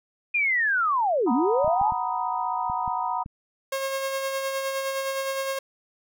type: linear two-way sweep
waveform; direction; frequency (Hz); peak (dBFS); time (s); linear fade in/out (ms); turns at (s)
sine; down then up; 2463 to 220 to 902; -20; 0.34-1.91; 10; 1.32
type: chord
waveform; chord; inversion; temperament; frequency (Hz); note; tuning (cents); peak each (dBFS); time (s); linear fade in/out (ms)
sine; B major seventh; second; equal; 740 / 932.3 / 987.8 / 1244.5; F#5 / A#5 / B5 / D#6; 0 / 0 / 0 / 0; -30 / -29 / -29 / -34; 1.26-3.24; 20
type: clicks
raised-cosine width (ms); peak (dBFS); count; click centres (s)
5; -26; 7; 1.646 / 1.678 / 1.814 / 1.922 / 2.699 / 2.878 / 3.261
type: tone with tremolo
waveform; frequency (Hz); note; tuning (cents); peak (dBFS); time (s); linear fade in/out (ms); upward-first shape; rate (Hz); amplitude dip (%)
sawtooth; 540; C#5; -45; -21; 3.72-5.59; 5; sine; 9.7; 35
effects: none